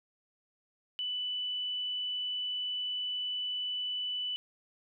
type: tone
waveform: sine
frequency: 2983 Hz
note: F#7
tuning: 13 cents sharp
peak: -32 dBFS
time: 0.99-4.36 s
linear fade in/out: 0 ms
effects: none